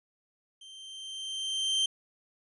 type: tone with level ramp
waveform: 40% pulse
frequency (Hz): 3136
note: G7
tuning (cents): 0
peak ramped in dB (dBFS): -47 to -23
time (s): 0.61-1.86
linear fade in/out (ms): 5
effects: resampled to 24000 Hz